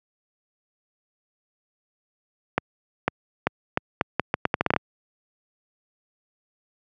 accelerating click train, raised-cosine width 0.5 ms, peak -4 dBFS, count 14, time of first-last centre 2.58-4.763 s, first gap 500 ms, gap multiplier 0.78, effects high-pass 100 Hz 12 dB/octave

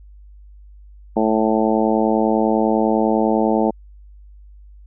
harmonic tone, 110 Hz, A2, in tune, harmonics 2 / 3 / 4 / 5 / 6 / 7 / 8, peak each -19 / -21 / -22 / -23 / -24 / -24 / -25 dBFS, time 1.16-3.71 s, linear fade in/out 10 ms, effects added 50 Hz sine -40 dBFS peak until 4.86 s

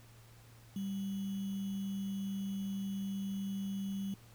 sine tone with sample-and-hold, 196 Hz, G3, in tune, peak -35 dBFS, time 0.76-4.14 s, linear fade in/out 2 ms, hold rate 3150 Hz, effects added 115 Hz sine -57 dBFS peak until 4.34 s + pink hiss -62 dBFS RMS until 4.34 s

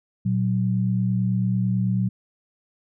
sine tone pair together, 117.61 / 186.7 Hz, A#2 / F#3, +16 / +16 cents, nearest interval minor sixth, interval 800 cents, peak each -22 dBFS, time 0.25-2.09 s, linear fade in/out 10 ms, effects none

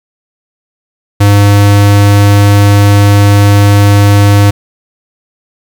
square tone, 101.6 Hz, G#2, 38 cents flat, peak -3 dBFS, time 1.2-4.51 s, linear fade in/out 10 ms, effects 7-bit

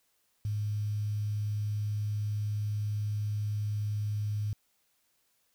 sine tone with quantisation, 104.9 Hz, G#2, 18 cents sharp, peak -29 dBFS, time 0.45-4.53 s, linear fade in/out 0 ms, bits 9, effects white hiss -73 dBFS RMS until 5.54 s

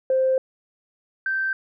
sine tone pair in turn, 523.3 / 1558.2 Hz, C5 / G6, 0 / -11 cents, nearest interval octave + perfect fifth, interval 1889 cents, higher second, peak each -16 / -21 dBFS, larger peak first, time 0.1-0.38 / 1.26-1.53 s, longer first, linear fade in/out 2 ms, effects tanh soft clip ceiling -12 dBFS

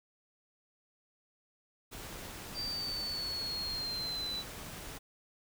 pink noise, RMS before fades -45 dBFS, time 1.91-4.99 s, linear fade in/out 20 ms
sine linear sweep, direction down, 4700 to 3951 Hz, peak -35 dBFS, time 2.54-4.44 s, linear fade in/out 50 ms
effects none

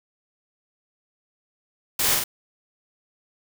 white noise with echo, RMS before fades -23 dBFS, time 1.99-2.15 s, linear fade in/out 5 ms, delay 45 ms, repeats 2, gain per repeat -2 dB, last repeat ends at 2.24 s, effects none

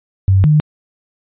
sine tone pair in turn, 96 / 151.6 Hz, G2 / D#3, -36 / -45 cents, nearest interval minor sixth, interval 791 cents, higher second, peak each -7 dBFS, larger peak neither, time 0.28-0.44 / 0.44-0.6 s, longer neither, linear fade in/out 0 ms, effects resampled to 8000 Hz

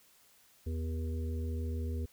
harmonic tone with a mistuned harmonic, 79.5 Hz, D#2, 38 cents sharp, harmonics 1 / 3 / 5 / 6, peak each -33 / -43 / -47 / -49 dBFS, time 0.66-2.06 s, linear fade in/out 10 ms, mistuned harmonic 3, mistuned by +48 cents, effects white hiss -64 dBFS RMS until 2.12 s

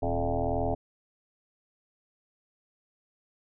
sine tone with frequency modulation, 349.2 Hz, F4, in tune, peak -25 dBFS, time 0.02-0.75 s, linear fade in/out 10 ms, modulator 82.1 Hz, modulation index 5.1, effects none

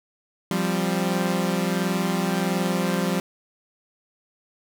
sawtooth chord, F suspended second, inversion none, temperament equal, 174.61 / 196 / 261.6 Hz, F3 / G3 / C4, 0 / 0 / 0 cents, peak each -21 / -21 / -27 dBFS, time 0.51-3.2 s, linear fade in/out 2 ms, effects none

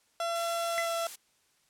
30% pulse tone with pitch glide, 677 to 670.8 Hz, E5 to E5, +46 to +30 cents, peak -27 dBFS, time 0.2-1.07 s, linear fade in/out 2 ms, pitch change -16 cents, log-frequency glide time 0.69-0.91 s
blue noise, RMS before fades -39 dBFS, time 0.35-1.16 s, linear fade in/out 10 ms
triangle tone with exponential decay, 2026 Hz, B6, 44 cents sharp, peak -24 dBFS, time 0.78-0.94 s, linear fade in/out 0 ms, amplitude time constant 33 ms
effects white hiss -69 dBFS RMS until 1.69 s + low-pass 10000 Hz 12 dB/octave

